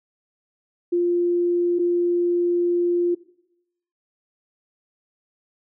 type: tone pair in turn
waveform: sine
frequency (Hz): 349.2 / 349.2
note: F4 / F4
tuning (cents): 0 / 0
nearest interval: unison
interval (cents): 0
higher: neither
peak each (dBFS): -17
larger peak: neither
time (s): 0.92-1.79 / 1.79-3.15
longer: second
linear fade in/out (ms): 10
effects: noise-tail reverb RT60 0.8 s tail -19 dB re dry